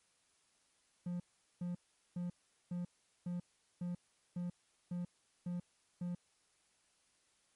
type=tone bursts; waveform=triangle; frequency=176.2 Hz; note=F3; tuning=16 cents sharp; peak=-35 dBFS; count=10; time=1.06-6.15 s; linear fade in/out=5 ms; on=140 ms; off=410 ms; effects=white hiss -74 dBFS RMS until 7.55 s + MP3 48 kbps